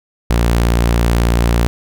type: tone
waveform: sawtooth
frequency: 58.27 Hz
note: A#1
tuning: in tune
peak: -7 dBFS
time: 0.3-1.67 s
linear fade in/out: 0 ms
effects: none